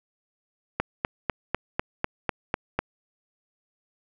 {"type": "click train", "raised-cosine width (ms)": 0.5, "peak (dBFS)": -8, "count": 9, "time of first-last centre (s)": [0.8, 2.79], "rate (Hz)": 4.02, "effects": []}